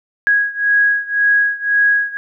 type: beating tone pair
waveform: sine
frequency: 1654 / 1655.9 Hz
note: G#6 / G#6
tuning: -8 / -6 cents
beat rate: 1.9 Hz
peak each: -14 / -16 dBFS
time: 0.27-2.17 s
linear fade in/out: 0 ms
effects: none